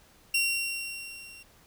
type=tone with level ramp; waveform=sawtooth; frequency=2746 Hz; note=F7; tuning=30 cents flat; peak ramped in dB=-19 to -44 dBFS; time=0.34-1.43 s; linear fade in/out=5 ms; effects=pink hiss -59 dBFS RMS until 1.66 s